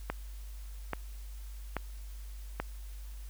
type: click train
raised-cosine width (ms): 0.5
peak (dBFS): -17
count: 4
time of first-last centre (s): 0.1-2.6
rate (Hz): 1.2
effects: added 50 Hz sine -41 dBFS peak until 3.29 s + white hiss -58 dBFS RMS until 3.29 s